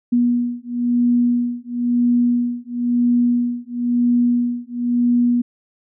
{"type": "beating tone pair", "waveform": "sine", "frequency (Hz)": [241.2, 242.19], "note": ["B3", "B3"], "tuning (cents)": [-41, -34], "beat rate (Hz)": 0.99, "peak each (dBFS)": -18, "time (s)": [0.12, 5.42], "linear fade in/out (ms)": 10, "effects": []}